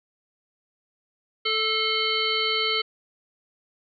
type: harmonic tone with a mistuned harmonic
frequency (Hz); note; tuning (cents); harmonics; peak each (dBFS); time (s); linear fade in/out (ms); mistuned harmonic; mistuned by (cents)
440; A4; 0; 1 / 3 / 5 / 7 / 9 / 10; -30 / -30 / -28 / -26 / -32 / -30; 1.45-2.82; 10; 5; -37
effects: none